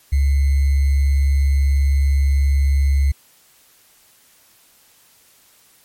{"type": "tone with sample-and-hold", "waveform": "sine", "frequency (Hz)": 69.3, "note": "C#2", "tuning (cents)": 0, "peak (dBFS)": -12, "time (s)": [0.12, 3.12], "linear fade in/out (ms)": 10, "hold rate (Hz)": 2100, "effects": ["white hiss -53 dBFS RMS until 5.84 s", "MP3 64 kbps"]}